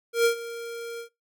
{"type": "tone with ADSR envelope", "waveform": "square", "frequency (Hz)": 466.2, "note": "A#4", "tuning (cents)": 0, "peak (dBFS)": -17, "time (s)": [0.13, 1.09], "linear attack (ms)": 120, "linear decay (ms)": 100, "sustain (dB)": -17, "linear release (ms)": 97, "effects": ["noise-tail reverb RT60 0.2 s tail -22 dB re dry"]}